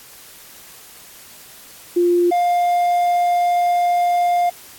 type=tone pair in turn; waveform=sine / triangle; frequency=350 / 704.3 Hz; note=F4 / F5; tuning=+4 / +14 cents; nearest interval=octave; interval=1210 cents; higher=second; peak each=-12 dBFS; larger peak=neither; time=1.96-2.31 / 2.31-4.5 s; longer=second; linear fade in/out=10 ms; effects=white hiss -42 dBFS RMS until 4.78 s + AAC 64 kbps